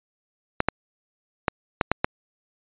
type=clicks; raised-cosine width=0.5 ms; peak=-4 dBFS; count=6; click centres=0.604 / 0.686 / 1.482 / 1.812 / 1.916 / 2.045 s; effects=resampled to 8000 Hz